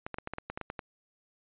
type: clicks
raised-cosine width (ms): 0.5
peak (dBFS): -21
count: 11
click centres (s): 0.065 / 0.143 / 0.185 / 0.274 / 0.336 / 0.384 / 0.5 / 0.575 / 0.613 / 0.701 / 0.792
effects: resampled to 8000 Hz